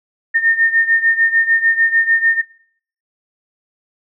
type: beating tone pair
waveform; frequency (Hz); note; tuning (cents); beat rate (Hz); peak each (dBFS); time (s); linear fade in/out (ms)
sine; 1821 / 1827.7; A#6 / A#6; -41 / -35; 6.7; -12 / -16; 0.34-2.42; 20
effects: noise-tail reverb RT60 0.6 s tail -21 dB re dry